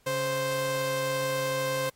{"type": "tone pair together", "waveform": "sawtooth", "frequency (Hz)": [138.59, 523.2], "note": ["C#3", "C5"], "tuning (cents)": [0, 0], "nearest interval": "octave + major seventh", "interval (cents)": 2300, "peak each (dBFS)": [-31, -23], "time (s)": [0.06, 1.9], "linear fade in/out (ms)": 10, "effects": ["pink hiss -64 dBFS RMS until 1.95 s", "MP3 64 kbps"]}